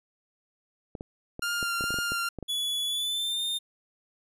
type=clicks; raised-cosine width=2 ms; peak=-23 dBFS; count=12; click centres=0.952 / 1.009 / 1.394 / 1.628 / 1.809 / 1.84 / 1.906 / 1.942 / 1.987 / 2.12 / 2.387 / 2.427 s
type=tone with vibrato; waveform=sawtooth; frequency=1396.9 Hz; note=F6; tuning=in tune; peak=-24 dBFS; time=1.42-2.29 s; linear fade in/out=5 ms; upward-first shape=triangle; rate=2.2 Hz; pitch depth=18 cents each way
type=tone with pitch glide; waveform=45% pulse; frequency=3411 to 3635 Hz; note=G#7 to A#7; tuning=+46 to -44 cents; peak=-27 dBFS; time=2.48-3.59 s; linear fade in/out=20 ms; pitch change=+110 cents; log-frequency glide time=2.86-3.43 s
effects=resampled to 32000 Hz